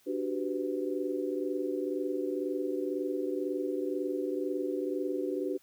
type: chord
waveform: sine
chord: G major seventh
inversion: second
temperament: equal with one note detuned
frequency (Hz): 293.7 / 370 / 392 / 500.8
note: D4 / F#4 / G4 / B4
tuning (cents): 0 / 0 / 0 / +24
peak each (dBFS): -35 / -34 / -37 / -37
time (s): 0.06-5.58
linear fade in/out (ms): 20
effects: white hiss -65 dBFS RMS until 5.62 s